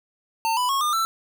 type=tone with pitch steps; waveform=square; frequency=900 / 992.9 / 1095.3 / 1208.3 / 1333 Hz; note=A5 / B5 / C#6 / D6 / E6; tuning=+39 / +9 / -21 / +49 / +19 cents; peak=-21 dBFS; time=0.45-1.05 s; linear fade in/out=0 ms; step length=120 ms; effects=none